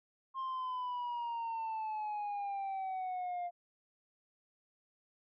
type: exponential sweep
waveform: sine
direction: down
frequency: 1066 to 698.5 Hz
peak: -33 dBFS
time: 0.34-3.51 s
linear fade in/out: 50 ms
effects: tanh soft clip ceiling -35 dBFS